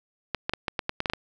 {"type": "clicks", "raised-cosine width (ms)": 0.3, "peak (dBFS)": -10, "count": 10, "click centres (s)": [0.347, 0.495, 0.536, 0.682, 0.792, 0.894, 1.004, 1.058, 1.099, 1.135], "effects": []}